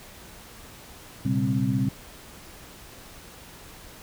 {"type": "tone cluster", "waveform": "sine", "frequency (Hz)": [118.6, 134.3, 197.7, 263.6], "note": ["A#2", "C3", "G3", "C4"], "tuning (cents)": [30, 46, 15, 13], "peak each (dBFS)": -27, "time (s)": [1.25, 1.89], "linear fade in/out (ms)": 5, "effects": ["pink hiss -46 dBFS RMS until 4.02 s"]}